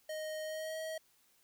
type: tone with pitch glide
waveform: square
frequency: 622.3 to 636.8 Hz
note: D#5 to D#5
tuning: 0 to +40 cents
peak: -39 dBFS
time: 0.09-0.98 s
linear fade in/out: 5 ms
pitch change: +40 cents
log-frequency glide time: 0.44-0.78 s
effects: white hiss -70 dBFS RMS until 1.43 s